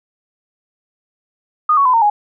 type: tone with pitch steps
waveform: sine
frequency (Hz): 1230 / 1115 / 1010.7 / 916.2 / 830.5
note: D#6 / C#6 / B5 / A#5 / G#5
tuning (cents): -20 / +10 / +40 / -30 / 0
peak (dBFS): -9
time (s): 1.69-2.1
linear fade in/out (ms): 5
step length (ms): 82
effects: none